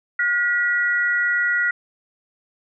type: tone pair together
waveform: sine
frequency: 1437.9 / 1937 Hz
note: F#6 / B6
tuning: -50 / -34 cents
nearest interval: perfect fourth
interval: 516 cents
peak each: -20 dBFS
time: 0.19-1.71 s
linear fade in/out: 5 ms
effects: none